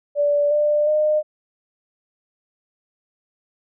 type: tone with pitch steps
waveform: sine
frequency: 581 / 594.9 / 609.2 Hz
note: D5 / D5 / D#5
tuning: -19 / +22 / -37 cents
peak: -15 dBFS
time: 0.15-1.23 s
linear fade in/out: 50 ms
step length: 360 ms
effects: none